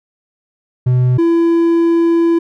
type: tone pair in turn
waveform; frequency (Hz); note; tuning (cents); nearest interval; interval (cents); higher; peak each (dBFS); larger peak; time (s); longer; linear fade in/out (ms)
triangle; 125.7 / 335.6; B2 / E4; +31 / +31; octave + perfect fourth; 1700; second; -7; neither; 0.86-1.18 / 1.18-2.39; second; 10
effects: none